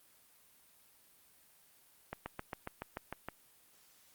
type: slowing click train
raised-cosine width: 0.5 ms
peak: -24 dBFS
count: 9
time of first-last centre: 2.13-3.286 s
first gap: 130 ms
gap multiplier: 1.03
effects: white hiss -65 dBFS RMS until 4.14 s + Opus 32 kbps